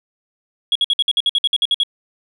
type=tone bursts; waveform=sine; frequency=3330 Hz; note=G#7; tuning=4 cents sharp; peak=-11 dBFS; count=13; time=0.72-1.834 s; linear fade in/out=2 ms; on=34 ms; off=56 ms; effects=tanh soft clip ceiling -9 dBFS